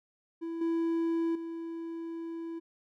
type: tone with level steps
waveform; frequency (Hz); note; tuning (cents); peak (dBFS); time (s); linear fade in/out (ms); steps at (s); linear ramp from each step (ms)
triangle; 331.6; E4; +10; -32 / -25 / -34; 0.41-2.6; 20; 0.61 / 1.35; 5
effects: none